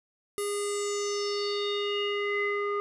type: tone with low-pass filter sweep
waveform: square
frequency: 408.4 Hz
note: G#4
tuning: 29 cents flat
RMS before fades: -30 dBFS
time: 0.38-2.8 s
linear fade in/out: 0 ms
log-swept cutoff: 11000 to 1500 Hz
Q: 5.6
effects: none